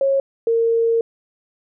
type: tone pair in turn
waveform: sine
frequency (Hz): 546 / 459.1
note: C#5 / A#4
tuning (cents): -26 / -26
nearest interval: minor third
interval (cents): 300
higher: first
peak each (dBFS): -14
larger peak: neither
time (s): 0.01-0.2 / 0.47-1.01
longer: second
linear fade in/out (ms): 2
effects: none